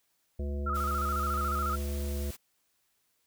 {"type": "harmonic tone", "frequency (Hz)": 71.3, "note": "C#2", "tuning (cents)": 49, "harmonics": [1, 3, 5, 7, 9], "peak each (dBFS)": [-31, -41, -43, -45, -49], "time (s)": [0.39, 2.31], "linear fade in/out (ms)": 5}
{"type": "tone with vibrato", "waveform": "sine", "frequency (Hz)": 1307, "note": "E6", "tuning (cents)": -15, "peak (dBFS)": -30, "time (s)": [0.66, 1.76], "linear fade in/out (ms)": 10, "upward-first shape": "square", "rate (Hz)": 14, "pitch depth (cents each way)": 67}
{"type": "noise", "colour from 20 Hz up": "white", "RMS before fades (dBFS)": -46, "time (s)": [0.74, 2.37], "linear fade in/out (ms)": 20}
{"effects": ["white hiss -74 dBFS RMS until 3.26 s"]}